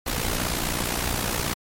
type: noise with amplitude modulation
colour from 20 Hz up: pink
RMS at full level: -23 dBFS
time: 0.06-1.54 s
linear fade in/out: 10 ms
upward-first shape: sine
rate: 59.3 Hz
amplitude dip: 70%
effects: MP3 64 kbps